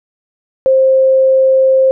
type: tone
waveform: sine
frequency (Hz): 528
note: C5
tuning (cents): +16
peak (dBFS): -6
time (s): 0.66-1.91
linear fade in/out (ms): 0
effects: none